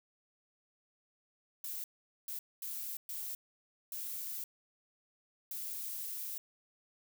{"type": "noise bursts at uneven times", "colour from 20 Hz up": "violet", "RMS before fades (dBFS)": -41, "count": 6, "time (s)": [[1.64, 1.84], [2.28, 2.39], [2.62, 2.97], [3.09, 3.35], [3.92, 4.44], [5.51, 6.38]], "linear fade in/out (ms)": 2, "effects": []}